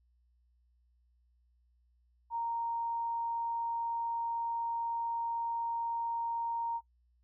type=tone; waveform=sine; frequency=929 Hz; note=A#5; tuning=6 cents flat; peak=-32 dBFS; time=2.3-6.81 s; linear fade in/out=50 ms; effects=noise-tail reverb RT60 0.1 s tail -20 dB re dry + added 60 Hz sine -67 dBFS peak until 7.23 s